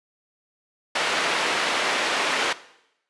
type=band-pass noise; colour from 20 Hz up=white; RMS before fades=-24 dBFS; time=0.95-2.53 s; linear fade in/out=5 ms; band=340 to 2700 Hz; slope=12 dB/octave; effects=noise-tail reverb RT60 0.8 s tail -17 dB re dry + resampled to 24000 Hz